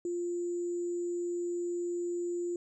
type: tone with sample-and-hold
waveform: sine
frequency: 349.2 Hz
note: F4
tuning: in tune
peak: -31 dBFS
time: 0.05-2.56 s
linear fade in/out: 2 ms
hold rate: 7350 Hz
effects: resampled to 24000 Hz